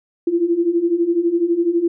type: beating tone pair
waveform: sine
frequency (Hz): 333.2 / 345.2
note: E4 / F4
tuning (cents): +19 / -20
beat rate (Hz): 12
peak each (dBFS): -20 / -16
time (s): 0.27-1.88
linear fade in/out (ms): 5
effects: none